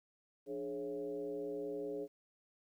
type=tone with frequency modulation; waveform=sine; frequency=421.4 Hz; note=G#4; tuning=25 cents sharp; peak=-38 dBFS; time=0.46-2.08 s; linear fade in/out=50 ms; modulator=125 Hz; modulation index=1; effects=12-bit